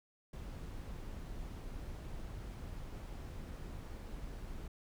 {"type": "noise", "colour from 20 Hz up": "brown", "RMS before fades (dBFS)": -45, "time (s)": [0.33, 4.68], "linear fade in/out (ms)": 5, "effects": []}